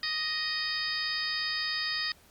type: harmonic tone with a mistuned harmonic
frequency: 622.3 Hz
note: D#5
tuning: in tune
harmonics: 2 / 3 / 4 / 5 / 6 / 7 / 8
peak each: -42 / -34 / -42 / -44 / -39 / -36 / -34 dBFS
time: 0.03-2.12 s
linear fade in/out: 2 ms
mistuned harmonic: 7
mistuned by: +58 cents
effects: pink hiss -59 dBFS RMS until 2.3 s + Opus 48 kbps